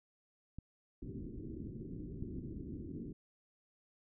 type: clicks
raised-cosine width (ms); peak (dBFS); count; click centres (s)
5; -32 / -30 / -32; 3; 0.586 / 2.225 / 2.385
type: low-pass noise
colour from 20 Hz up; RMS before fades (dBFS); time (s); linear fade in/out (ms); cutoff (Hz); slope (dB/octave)
white; -45; 1.02-3.13; 5; 360; 48
effects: none